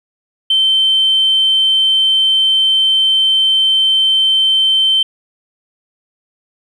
sine tone, 3100 Hz, G7, 20 cents flat, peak -8 dBFS, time 0.5-5.03 s, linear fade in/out 5 ms, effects tanh soft clip ceiling -4 dBFS + 8-bit

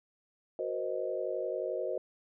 sine chord, C half-diminished seventh, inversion second, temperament equal with one note detuned, 370 / 471.9 / 523.3 / 622.3 Hz, Gb4 / Bb4 / C5 / Eb5, 0 / +21 / 0 / 0 cents, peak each -38 / -38 / -36 / -37 dBFS, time 0.59-1.98 s, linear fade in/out 2 ms, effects none

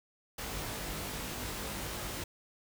pink noise with comb filter, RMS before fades -39 dBFS, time 0.38-2.24 s, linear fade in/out 5 ms, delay 20 ms, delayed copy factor +0.85, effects none

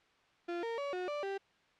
35% pulse tone with pitch steps, 345.9 / 460.9 / 566 / 363.7 / 587 / 392.4 Hz, F4 / A#4 / C#5 / F#4 / D5 / G4, -17 / -20 / +36 / -30 / -1 / +2 cents, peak -34 dBFS, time 0.48-1.38 s, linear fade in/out 10 ms, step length 150 ms, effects white hiss -68 dBFS RMS until 1.79 s + low-pass 3000 Hz 12 dB/octave

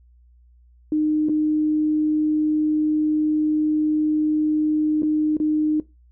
sine tone with dropouts, 306.2 Hz, D#4, 28 cents flat, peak -17 dBFS, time 0.92-5.8 s, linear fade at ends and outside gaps 2 ms, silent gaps 1.287-1.294 / 5.022-5.031 / 5.369-5.4 s, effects noise-tail reverb RT60 0.2 s tail -18 dB re dry + added 60 Hz sine -50 dBFS peak until 6.11 s

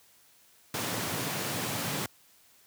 pink high-pass noise, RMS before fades -33 dBFS, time 0.74-2.06 s, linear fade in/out 2 ms, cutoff 100 Hz, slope 48 dB/octave, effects white hiss -61 dBFS RMS until 2.66 s + high-pass 60 Hz 12 dB/octave

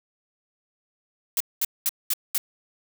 blue noise bursts, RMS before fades -23 dBFS, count 5, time 1.37-2.38 s, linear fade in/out 2 ms, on 34 ms, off 210 ms, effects none

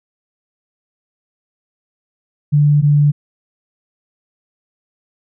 sine tone pair in turn, 146.83 / 146.24 Hz, D3 / D3, 0 / -7 cents, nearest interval unison, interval 7 cents, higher first, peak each -8 dBFS, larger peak neither, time 2.52-2.82 / 2.82-3.12 s, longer neither, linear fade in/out 20 ms, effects none

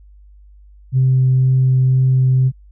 sine tone with vibrato, 130 Hz, C3, 11 cents flat, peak -9 dBFS, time 0.92-2.52 s, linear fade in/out 50 ms, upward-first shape triangle, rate 2 Hz, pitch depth 8 cents each way, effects tanh soft clip ceiling -6 dBFS + added 50 Hz sine -41 dBFS peak until 2.71 s

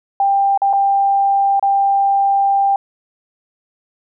sine tone with dropouts, 792 Hz, G5, 18 cents sharp, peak -11 dBFS, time 0.2-2.76 s, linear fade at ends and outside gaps 2 ms, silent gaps 0.576-0.618 / 0.73-0.734 / 1.596-1.626 s, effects none

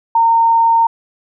sine tone, 917 Hz, A#5, 29 cents flat, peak -8 dBFS, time 0.15-0.87 s, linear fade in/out 5 ms, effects none

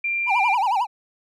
sine tone, 2377 Hz, D7, 20 cents sharp, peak -21 dBFS, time 0.04-0.55 s, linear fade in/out 5 ms
triangle tone with vibrato, 872 Hz, A5, 16 cents flat, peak -16 dBFS, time 0.26-0.87 s, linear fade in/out 50 ms, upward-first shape sine, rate 11 Hz, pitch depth 230 cents each way
effects none

